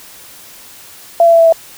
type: tone with pitch steps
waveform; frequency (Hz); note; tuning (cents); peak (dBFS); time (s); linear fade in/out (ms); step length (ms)
sine; 678 / 672.5 / 667.1 / 661.7 / 656.4; E5 / E5 / E5 / E5 / E5; +49 / +34 / +20 / +6 / -8; -4; 1.2-1.525; 2; 65
effects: white hiss -37 dBFS RMS until 1.77 s